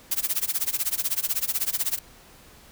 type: noise with tremolo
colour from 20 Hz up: blue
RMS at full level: -23 dBFS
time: 0.11-1.99 s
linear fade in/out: 5 ms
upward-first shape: sine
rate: 16 Hz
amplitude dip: 95%
effects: pink hiss -51 dBFS RMS until 2.71 s